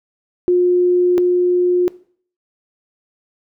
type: tone pair in turn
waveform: sine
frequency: 357.4 / 357.4 Hz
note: F4 / F4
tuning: +40 / +40 cents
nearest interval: unison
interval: 0 cents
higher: neither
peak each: -10 / -11 dBFS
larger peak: first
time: 0.48-1.18 / 1.18-1.88 s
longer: neither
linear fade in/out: 0 ms
effects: noise-tail reverb RT60 0.5 s tail -20 dB re dry